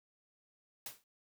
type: noise with exponential decay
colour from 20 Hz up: white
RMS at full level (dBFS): -40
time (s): 0.86-1.04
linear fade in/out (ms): 2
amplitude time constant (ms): 37
effects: none